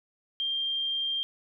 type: tone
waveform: sine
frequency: 3186 Hz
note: G7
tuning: 27 cents sharp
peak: -27 dBFS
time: 0.4-1.23 s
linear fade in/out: 0 ms
effects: none